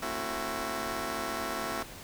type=chord; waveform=10% pulse; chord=F# half-diminished seventh; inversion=first; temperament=just; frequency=222 / 266.4 / 333 / 370 Hz; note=A3 / C4 / E4 / F#4; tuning=+16 / +31 / +18 / 0 cents; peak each=-31 dBFS; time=0.02-1.83 s; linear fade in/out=5 ms; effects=pink hiss -46 dBFS RMS until 2.03 s